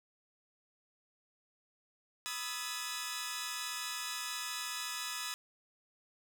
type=chord; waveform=10% pulse; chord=E major seventh; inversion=second; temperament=equal with one note detuned; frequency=987.8 / 1244.5 / 1318.5 / 1703 Hz; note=B5 / D#6 / E6 / G#6; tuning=0 / 0 / 0 / +43 cents; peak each=-36 / -34 / -38 / -33 dBFS; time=2.26-5.34 s; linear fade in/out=0 ms; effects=none